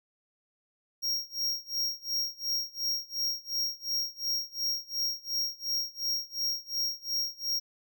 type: tone with tremolo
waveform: square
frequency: 5588 Hz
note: F8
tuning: in tune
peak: -27 dBFS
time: 1.02-7.6 s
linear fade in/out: 20 ms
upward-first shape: sine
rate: 2.8 Hz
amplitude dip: 95%
effects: none